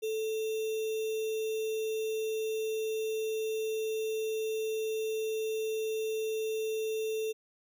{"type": "tone with sample-and-hold", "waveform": "sine", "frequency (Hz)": 439, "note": "A4", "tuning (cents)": -4, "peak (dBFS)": -30, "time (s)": [0.02, 7.33], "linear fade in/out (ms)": 20, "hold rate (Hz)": 3150, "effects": []}